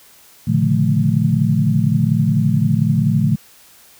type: tone cluster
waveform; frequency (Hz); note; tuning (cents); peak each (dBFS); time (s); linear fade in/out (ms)
sine; 113.8 / 139.3 / 150.8 / 175 / 215; A#2 / C#3 / D3 / F3 / A3; -41 / +9 / +46 / +4 / -40; -19; 0.47-3.36; 10
effects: white hiss -47 dBFS RMS until 3.99 s